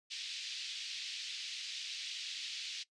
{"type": "band-pass noise", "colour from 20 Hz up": "white", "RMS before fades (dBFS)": -43, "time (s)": [0.1, 2.84], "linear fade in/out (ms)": 20, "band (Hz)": [2600, 4800], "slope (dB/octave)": 24, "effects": ["noise-tail reverb RT60 0.1 s tail -19 dB re dry", "resampled to 22050 Hz"]}